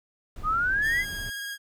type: noise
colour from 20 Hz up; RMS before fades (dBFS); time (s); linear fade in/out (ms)
brown; -38; 0.36-1.3; 2
type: exponential sweep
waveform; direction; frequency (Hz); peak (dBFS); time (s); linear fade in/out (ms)
sine; up; 1206 to 2093; -22; 0.43-1.05; 50
type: tone with vibrato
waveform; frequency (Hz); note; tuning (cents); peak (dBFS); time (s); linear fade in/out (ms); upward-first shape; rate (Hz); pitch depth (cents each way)
sawtooth; 1637; G#6; -25; -29; 0.81-1.58; 50; sine; 18; 17
effects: none